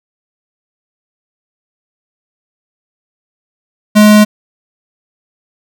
square tone, 210.9 Hz, G#3, 27 cents sharp, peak -3 dBFS, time 3.95-4.25 s, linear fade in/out 20 ms, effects none

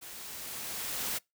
white noise with level ramp, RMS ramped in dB -46 to -33 dBFS, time 0.01-1.19 s, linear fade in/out 20 ms, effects noise-tail reverb RT60 0.2 s tail -25 dB re dry

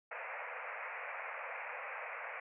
white band-pass noise, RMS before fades -44 dBFS, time 0.11-2.4 s, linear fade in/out 5 ms, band 470 to 2500 Hz, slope 96 dB/octave, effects none

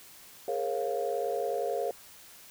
sine chord, Bb minor seventh, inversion third, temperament equal with one note detuned, 415.3 / 466.2 / 543.3 / 698.5 Hz, Ab4 / Bb4 / Db5 / F5, 0 / 0 / -35 / 0 cents, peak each -34 / -33 / -33 / -34 dBFS, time 0.48-1.91 s, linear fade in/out 2 ms, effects tanh soft clip ceiling -19 dBFS + white hiss -52 dBFS RMS until 2.5 s

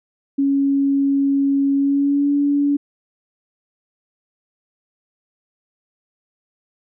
sine tone with pitch glide, 277.2 to 285.7 Hz, C#4 to D4, 0 to -48 cents, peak -14 dBFS, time 0.38-2.77 s, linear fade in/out 10 ms, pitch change +52 cents, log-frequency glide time 1.75-2.31 s, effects none

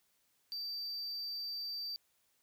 triangle tone, 4654 Hz, D8, 17 cents flat, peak -37 dBFS, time 0.52-1.96 s, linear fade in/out 0 ms, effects white hiss -75 dBFS RMS until 2.42 s

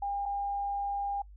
sine tone with dropouts, 804 Hz, G5, 44 cents sharp, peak -30 dBFS, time 0.02-1.22 s, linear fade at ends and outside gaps 5 ms, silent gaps 0.256-0.259 s, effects noise-tail reverb RT60 0.1 s tail -25 dB re dry + added 50 Hz sine -48 dBFS peak until 1.36 s

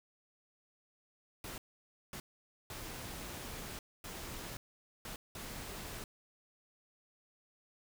pink noise bursts at uneven times, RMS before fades -45 dBFS, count 6, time 1.44-1.58 / 2.13-2.2 / 2.7-3.79 / 4.04-4.57 / 5.05-5.16 / 5.35-6.04 s, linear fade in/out 2 ms, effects none

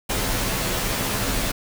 pink noise with comb filter, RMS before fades -24 dBFS, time 0.09-1.52 s, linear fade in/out 10 ms, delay 13 ms, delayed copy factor -0.85, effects none

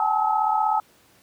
sine tone cluster, 771 / 852 / 888 / 1284 Hz, G5 / G#5 / A5 / E6, -29 / +44 / +16 / -46 cents, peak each -26 / -21 / -28 / -26 dBFS, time 0-0.8 s, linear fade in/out 2 ms, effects pink hiss -57 dBFS RMS until 1.22 s + high-pass 100 Hz 12 dB/octave

